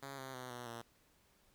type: tone with pitch steps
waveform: 5% pulse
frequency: 137.7 / 132.24 / 127 / 121.97 / 117.14 Hz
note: C#3 / C3 / B2 / B2 / A#2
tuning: -11 / +19 / +49 / -21 / +9 cents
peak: -34 dBFS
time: 0.02-0.82 s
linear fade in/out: 10 ms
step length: 160 ms
effects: pink hiss -71 dBFS RMS until 1.54 s